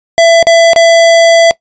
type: tone with dropouts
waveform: square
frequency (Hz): 668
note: E5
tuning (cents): +23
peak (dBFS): -3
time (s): 0.18-1.51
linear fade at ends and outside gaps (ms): 0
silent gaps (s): 0.427-0.469 / 0.733-0.761
effects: noise-tail reverb RT60 0.1 s tail -20 dB re dry + resampled to 16000 Hz